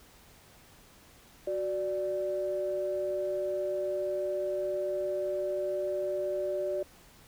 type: tone pair together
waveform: sine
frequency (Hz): 370 / 587.3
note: F#4 / D5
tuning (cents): 0 / 0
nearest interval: minor sixth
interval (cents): 800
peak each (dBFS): -33 / -30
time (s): 1.47-6.83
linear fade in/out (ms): 5
effects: tanh soft clip ceiling -21 dBFS + pink hiss -57 dBFS RMS until 7.27 s